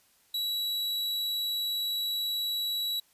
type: tone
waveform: 45% pulse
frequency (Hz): 3913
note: B7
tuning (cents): -17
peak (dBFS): -29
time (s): 0.34-3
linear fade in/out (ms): 5
effects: white hiss -65 dBFS RMS until 3.13 s + resampled to 32000 Hz